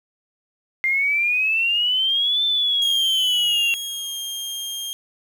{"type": "exponential two-way sweep", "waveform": "sine", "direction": "up then down", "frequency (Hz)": [2093, 3559, 2740], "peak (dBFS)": -17, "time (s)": [0.84, 3.74], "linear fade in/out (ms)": 0, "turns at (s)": 2.44}
{"type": "tone with pitch glide", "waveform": "sawtooth", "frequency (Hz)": [3322, 3213], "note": ["G#7", "G7"], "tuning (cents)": [0, 42], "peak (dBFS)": -24, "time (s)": [2.82, 4.93], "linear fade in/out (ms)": 0, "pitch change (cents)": -58, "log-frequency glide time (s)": [3.6, 4.17]}
{"effects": ["8-bit"]}